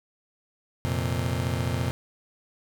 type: chord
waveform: 35% pulse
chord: F suspended fourth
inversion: none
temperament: just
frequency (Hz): 87.31 / 116.41 / 130.96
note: F2 / Bb2 / C3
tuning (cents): 0 / -2 / +2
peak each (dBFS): -28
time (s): 0.85-1.91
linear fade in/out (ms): 0
effects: none

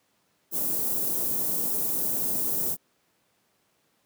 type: band-stop noise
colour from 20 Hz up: white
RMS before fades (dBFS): -27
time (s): 0.51-2.77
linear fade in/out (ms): 50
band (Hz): 450 to 13000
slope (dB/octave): 12
effects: pink hiss -69 dBFS RMS until 4.05 s + high-pass 150 Hz 12 dB/octave

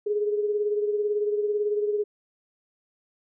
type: beating tone pair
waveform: sine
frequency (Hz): 415.3 / 433.3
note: G#4 / A4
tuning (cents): 0 / -27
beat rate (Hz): 18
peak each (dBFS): -23 / -32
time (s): 0.06-2.04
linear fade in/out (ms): 10
effects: none

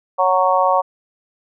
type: harmonic tone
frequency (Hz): 185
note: F#3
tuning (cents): 0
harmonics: 3 / 4 / 5 / 6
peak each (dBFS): -18 / -18 / -18 / -18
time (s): 0.18-0.82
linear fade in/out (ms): 20
effects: none

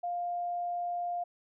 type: tone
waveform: sine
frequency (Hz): 702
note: F5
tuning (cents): +9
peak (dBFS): -31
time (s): 0.03-1.24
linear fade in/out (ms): 10
effects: none

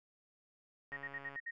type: tone bursts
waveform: sine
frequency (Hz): 1864.7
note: A#6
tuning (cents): 0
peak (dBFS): -39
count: 6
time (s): 0.92-1.51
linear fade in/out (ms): 10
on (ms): 50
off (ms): 58
type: click train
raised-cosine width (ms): 0.5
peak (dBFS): -36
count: 62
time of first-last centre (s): 0.92-1.359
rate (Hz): 139
effects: none

